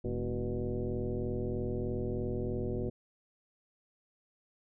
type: tone with frequency modulation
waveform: sine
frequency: 138.59 Hz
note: C#3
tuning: in tune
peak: -31 dBFS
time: 0.04-2.9 s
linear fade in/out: 10 ms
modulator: 117 Hz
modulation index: 3.1
effects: none